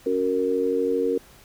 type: chord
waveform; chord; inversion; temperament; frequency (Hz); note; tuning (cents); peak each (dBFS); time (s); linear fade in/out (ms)
sine; F# major; second; just; 277.5 / 370 / 462.5; C#4 / F#4 / A#4; +2 / 0 / -14; -27 / -27 / -22; 0.06-1.18; 5
effects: pink hiss -51 dBFS RMS until 1.44 s